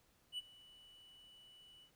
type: tone with ADSR envelope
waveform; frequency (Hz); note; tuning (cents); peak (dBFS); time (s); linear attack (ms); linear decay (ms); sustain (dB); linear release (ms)
triangle; 2960; F#7; 0; -37; 0.32-1.91; 61; 27; -21; 83
effects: pink hiss -73 dBFS RMS until 1.95 s